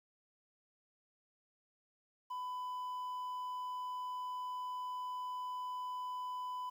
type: tone with quantisation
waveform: triangle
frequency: 1000 Hz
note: B5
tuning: 21 cents sharp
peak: -37 dBFS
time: 2.3-6.7 s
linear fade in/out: 10 ms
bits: 11
effects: none